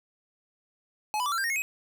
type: tone with pitch steps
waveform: square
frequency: 850 / 993.5 / 1161.1 / 1357.1 / 1586.2 / 1853.9 / 2167 / 2532 Hz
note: G#5 / B5 / D6 / E6 / G6 / A#6 / C#7 / D#7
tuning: +40 / +10 / -20 / +50 / +20 / -10 / -40 / +30 cents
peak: -27 dBFS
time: 1.14-1.62 s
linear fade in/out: 0 ms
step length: 60 ms
effects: none